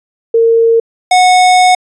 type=tone pair in turn; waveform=sine / square; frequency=457.8 / 732.8 Hz; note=A#4 / F#5; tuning=-31 / -17 cents; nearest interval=minor sixth; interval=814 cents; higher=second; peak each=-5 dBFS; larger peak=neither; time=0.34-0.8 / 1.11-1.75 s; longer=second; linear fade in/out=5 ms; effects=resampled to 22050 Hz